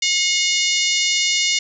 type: harmonic tone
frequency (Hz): 721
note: F#5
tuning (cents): -45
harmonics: 3 / 4 / 5 / 6 / 7 / 8 / 9 / 10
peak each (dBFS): -22 / -23 / -24 / -25 / -25 / -26 / -27 / -27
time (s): 0.02-1.59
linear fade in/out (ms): 5
effects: none